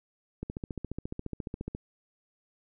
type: click train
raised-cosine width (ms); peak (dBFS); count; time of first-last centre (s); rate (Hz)
3; -22; 20; 0.43-1.749; 14.4
effects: none